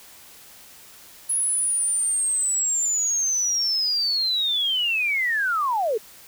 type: linear sweep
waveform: sine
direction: down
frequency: 10548 to 403.7 Hz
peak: -20 dBFS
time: 1.29-5.98 s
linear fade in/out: 10 ms
effects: white hiss -47 dBFS RMS until 6.27 s